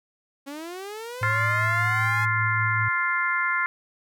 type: linear sweep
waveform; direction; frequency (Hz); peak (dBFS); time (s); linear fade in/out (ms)
sawtooth; up; 271.4 to 847; -30; 0.46-2.26; 20
type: tone with tremolo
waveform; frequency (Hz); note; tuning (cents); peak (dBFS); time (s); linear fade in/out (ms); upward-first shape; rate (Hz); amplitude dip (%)
sine; 110; A2; 0; -25; 1.21-2.89; 10; sine; 5.1; 25
type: harmonic tone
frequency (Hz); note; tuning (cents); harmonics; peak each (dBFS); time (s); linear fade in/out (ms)
349.2; F4; 0; 3 / 4 / 5 / 6; -28 / -26 / -28 / -27; 1.23-3.66; 0
effects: none